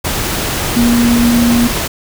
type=tone in noise; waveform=sine; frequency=237.3 Hz; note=A#3; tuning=31 cents sharp; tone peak=-8 dBFS; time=0.76-1.68 s; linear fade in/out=10 ms; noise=pink; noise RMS=-17 dBFS; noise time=0.04-1.88 s; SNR=+6 dB; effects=none